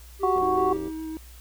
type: tone with tremolo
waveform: triangle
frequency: 391 Hz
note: G4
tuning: 4 cents flat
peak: -24 dBFS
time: 0.19-0.92 s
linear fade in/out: 50 ms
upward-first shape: square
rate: 2.6 Hz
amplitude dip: 55%
type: harmonic tone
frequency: 370 Hz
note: F#4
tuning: in tune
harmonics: 1 / 2 / 3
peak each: -25 / -25 / -25 dBFS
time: 0.23-0.73 s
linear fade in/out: 5 ms
type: click train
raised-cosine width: 2 ms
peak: -29 dBFS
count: 48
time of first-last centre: 0.36-0.88 s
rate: 90.4 Hz
type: tone with vibrato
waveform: triangle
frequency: 317.8 Hz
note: D#4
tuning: 37 cents sharp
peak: -29 dBFS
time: 0.42-1.17 s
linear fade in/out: 0 ms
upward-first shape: sine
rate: 7.1 Hz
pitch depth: 9 cents each way
effects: added 60 Hz sine -44 dBFS peak until 1.4 s + white hiss -52 dBFS RMS until 1.4 s